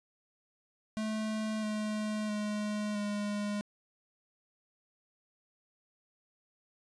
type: tone with pitch steps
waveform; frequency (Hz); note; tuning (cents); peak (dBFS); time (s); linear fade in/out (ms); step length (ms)
square; 217 / 213.4 / 209.9 / 206.4; A3 / G#3 / G#3 / G#3; -24 / +47 / +19 / -10; -33; 0.97-3.61; 0; 660
effects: resampled to 22050 Hz + 10-bit